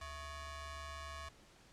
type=ring-modulated tone; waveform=sawtooth; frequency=587.3 Hz; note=D5; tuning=in tune; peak=-38 dBFS; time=0.01-1.29 s; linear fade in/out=5 ms; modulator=514 Hz; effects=pink hiss -63 dBFS RMS until 1.72 s + low-pass 8000 Hz 12 dB/octave